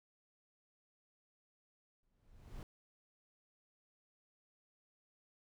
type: noise with exponential growth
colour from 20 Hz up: brown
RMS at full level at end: -43 dBFS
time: 2.03-2.63 s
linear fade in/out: 1 ms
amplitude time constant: 130 ms
effects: none